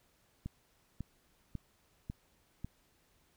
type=click train; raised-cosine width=5 ms; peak=-27 dBFS; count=5; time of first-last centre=0.46-2.646 s; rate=1.83 Hz; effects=pink hiss -71 dBFS RMS until 3.36 s